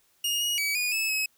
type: tone with pitch steps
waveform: sawtooth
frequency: 2851 / 2889 / 2280 / 2456 / 2604 / 2562 Hz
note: F7 / F#7 / C#7 / D#7 / E7 / E7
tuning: +35 / -42 / +48 / -23 / -22 / -50 cents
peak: -22 dBFS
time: 0.24-1.26 s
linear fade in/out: 5 ms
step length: 170 ms
effects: white hiss -66 dBFS RMS until 1.37 s